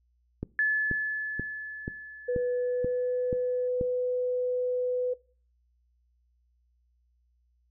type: click train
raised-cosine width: 3 ms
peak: -19 dBFS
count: 8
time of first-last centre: 0.43-3.812 s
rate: 2.07 Hz
type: tone with exponential decay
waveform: sine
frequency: 1725 Hz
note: A6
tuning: 35 cents flat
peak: -21 dBFS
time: 0.59-3.68 s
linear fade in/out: 1 ms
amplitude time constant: 670 ms
type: tone with pitch glide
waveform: sine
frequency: 493.7 to 498.9 Hz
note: B4 to B4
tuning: -1 to +17 cents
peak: -25 dBFS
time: 2.28-5.14 s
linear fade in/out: 10 ms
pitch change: +18 cents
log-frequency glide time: 2.48-3.13 s
effects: noise-tail reverb RT60 0.4 s tail -21 dB re dry + added 60 Hz sine -66 dBFS peak until 7.7 s